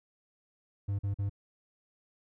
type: tone bursts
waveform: triangle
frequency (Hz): 100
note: G2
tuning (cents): +35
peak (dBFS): -27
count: 3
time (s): 0.88-1.296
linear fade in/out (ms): 10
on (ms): 110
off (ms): 43
effects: none

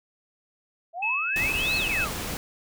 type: exponential two-way sweep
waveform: sine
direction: up then down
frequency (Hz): 650 to 4405 to 1020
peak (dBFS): -30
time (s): 0.93-2.11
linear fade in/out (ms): 50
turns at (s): 1.76
type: tone with tremolo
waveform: sine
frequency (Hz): 2592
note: E7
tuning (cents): -30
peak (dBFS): -23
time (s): 1.02-2.05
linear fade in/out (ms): 10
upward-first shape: sine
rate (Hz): 3.2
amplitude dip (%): 30
type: noise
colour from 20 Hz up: pink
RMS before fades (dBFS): -32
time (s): 1.36-2.37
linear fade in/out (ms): 0
effects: none

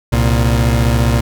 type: tone pair together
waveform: 30% pulse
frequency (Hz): 65.61 / 116.54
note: C2 / A#2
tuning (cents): +5 / 0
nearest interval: minor seventh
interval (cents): 995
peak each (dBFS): -11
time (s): 0.12-1.21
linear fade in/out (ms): 10
effects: none

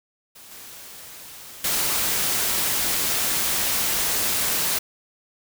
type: noise with level steps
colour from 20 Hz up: white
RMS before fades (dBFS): -45 / -41 / -23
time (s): 0.35-4.79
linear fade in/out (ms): 10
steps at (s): 0.51 / 1.64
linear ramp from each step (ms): 5
effects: none

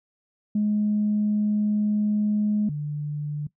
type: tone pair in turn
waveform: sine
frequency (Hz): 209.9 / 147.99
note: G#3 / D3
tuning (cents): +19 / +14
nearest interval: tritone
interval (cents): 605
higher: first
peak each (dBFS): -19 / -26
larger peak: first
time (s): 0.55-2.69 / 2.69-3.47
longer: first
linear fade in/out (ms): 5
effects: noise-tail reverb RT60 0.1 s tail -19 dB re dry + tanh soft clip ceiling -15 dBFS

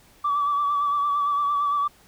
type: tone with vibrato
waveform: sine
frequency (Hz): 1154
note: D6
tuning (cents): -31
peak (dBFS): -19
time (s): 0.24-1.88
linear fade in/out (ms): 10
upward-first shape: sine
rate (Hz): 8.8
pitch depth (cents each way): 36
effects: tanh soft clip ceiling -16 dBFS + pink hiss -55 dBFS RMS until 2.07 s

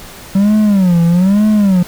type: tone with vibrato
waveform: triangle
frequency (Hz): 190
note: F#3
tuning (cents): +46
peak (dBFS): -5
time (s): 0.35-1.83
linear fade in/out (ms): 5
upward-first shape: sine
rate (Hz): 1.1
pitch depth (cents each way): 210
effects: pink hiss -33 dBFS RMS until 1.87 s

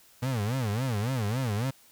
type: tone with vibrato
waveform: 35% pulse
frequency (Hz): 116.54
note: A#2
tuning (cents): 0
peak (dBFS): -25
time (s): 0.22-1.71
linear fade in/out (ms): 10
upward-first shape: sine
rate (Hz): 3.6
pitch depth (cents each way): 250
effects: white hiss -58 dBFS RMS until 1.91 s

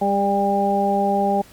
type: harmonic tone with a mistuned harmonic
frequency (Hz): 200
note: G3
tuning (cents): +35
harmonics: 1 / 2 / 3 / 4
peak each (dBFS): -22 / -24 / -23 / -19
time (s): 0.01-1.42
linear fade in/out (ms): 10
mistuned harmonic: 3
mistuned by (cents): -18
effects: pink hiss -47 dBFS RMS until 1.52 s + MP3 96 kbps

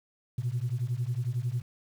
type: beating tone pair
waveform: sine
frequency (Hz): 116.54 / 127.54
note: A#2 / C3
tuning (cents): 0 / -44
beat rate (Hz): 11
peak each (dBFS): -30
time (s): 0.38-1.62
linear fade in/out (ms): 5
effects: tanh soft clip ceiling -22 dBFS + 9-bit

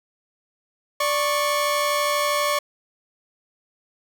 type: tone pair together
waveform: sawtooth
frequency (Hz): 586.2 / 1100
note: D5 / C#6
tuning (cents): -3 / -14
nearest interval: major seventh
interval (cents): 1089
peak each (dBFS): -19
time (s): 1-2.59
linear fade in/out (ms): 5
effects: none

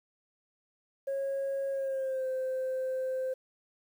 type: tone with pitch glide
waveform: sine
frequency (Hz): 547 to 519.9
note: C#5 to C5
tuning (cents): -23 to -11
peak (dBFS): -28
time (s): 1.07-3.34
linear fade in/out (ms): 10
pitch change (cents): -88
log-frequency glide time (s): 1.7-2.27
effects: tanh soft clip ceiling -28 dBFS + 10-bit

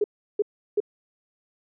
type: tone bursts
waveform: sine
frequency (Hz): 415.3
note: G#4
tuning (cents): 0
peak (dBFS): -18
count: 3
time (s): 0.01-0.803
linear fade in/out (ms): 5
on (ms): 31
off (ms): 350
effects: none

